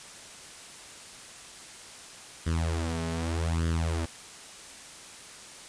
sawtooth tone with flanger, 82.41 Hz, E2, in tune, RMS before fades -29 dBFS, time 2.46-4.06 s, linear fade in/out 10 ms, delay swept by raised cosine 0.6 to 4.7 ms, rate 0.83 Hz, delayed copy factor +0.85, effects white hiss -46 dBFS RMS until 5.68 s + resampled to 22050 Hz

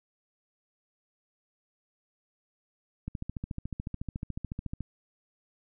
click train, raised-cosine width 5 ms, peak -22 dBFS, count 25, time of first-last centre 3.08-4.807 s, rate 13.9 Hz, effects none

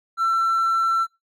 triangle tone, 1344 Hz, E6, 33 cents sharp, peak -15 dBFS, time 0.17-1.07 s, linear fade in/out 50 ms, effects noise-tail reverb RT60 0.2 s tail -22 dB re dry + tanh soft clip ceiling -12 dBFS

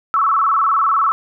sine tone with vibrato, 1212 Hz, D#6, 46 cents flat, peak -12 dBFS, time 0.14-1.12 s, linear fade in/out 0 ms, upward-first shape square, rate 20 Hz, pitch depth 140 cents each way, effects none

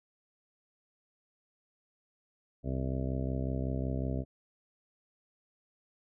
harmonic tone, 65.41 Hz, C2, in tune, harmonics 1 / 2 / 3 / 4 / 5 / 6 / 7 / 8 / 9 / 10, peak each -35 / -35 / -41 / -38 / -48 / -44 / -46 / -52 / -45 / -46 dBFS, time 2.63-4.25 s, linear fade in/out 50 ms, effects none

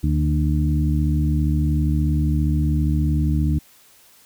harmonic tone with a mistuned harmonic, 75 Hz, D2, 37 cents sharp, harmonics 1 / 2 / 3 / 4, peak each -19 / -21 / -27 / -26 dBFS, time 0.03-3.59 s, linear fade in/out 10 ms, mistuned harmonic 3, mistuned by +16 cents, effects white hiss -52 dBFS RMS until 4.25 s

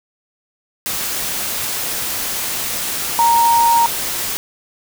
sine tone in noise, 932.3 Hz, A#5, in tune, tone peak -10 dBFS, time 3.19-3.86 s, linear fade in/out 0 ms, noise white, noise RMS -22 dBFS, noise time 0.86-4.37 s, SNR +9 dB, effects none

